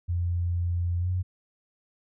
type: tone with pitch glide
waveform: sine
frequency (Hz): 87.1 to 91.22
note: F2 to F#2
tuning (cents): -4 to -24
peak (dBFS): -24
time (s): 0.08-1.23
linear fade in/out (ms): 20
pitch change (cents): +80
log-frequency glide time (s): 0.99-1.1
effects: none